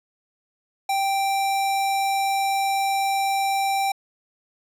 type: tone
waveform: square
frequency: 784 Hz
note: G5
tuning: in tune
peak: -21 dBFS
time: 0.89-3.92 s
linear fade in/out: 5 ms
effects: resampled to 32000 Hz